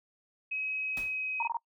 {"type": "tone with pitch glide", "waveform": "sine", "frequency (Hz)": [2546, 2530], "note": ["D#7", "D#7"], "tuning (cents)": [39, 28], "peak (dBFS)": -31, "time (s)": [0.51, 1.48], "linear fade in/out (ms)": 10, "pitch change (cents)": -11, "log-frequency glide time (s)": [0.77, 1.37]}
{"type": "noise with exponential decay", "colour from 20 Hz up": "pink", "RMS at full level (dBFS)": -41, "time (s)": [0.97, 1.21], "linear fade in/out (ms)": 0, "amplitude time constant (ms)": 51}
{"type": "tone bursts", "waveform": "sine", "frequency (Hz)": 932.3, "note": "A#5", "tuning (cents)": 0, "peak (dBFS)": -28, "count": 4, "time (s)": [1.4, 1.57], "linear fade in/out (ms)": 2, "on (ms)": 26, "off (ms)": 22}
{"effects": ["noise-tail reverb RT60 0.1 s tail -25 dB re dry"]}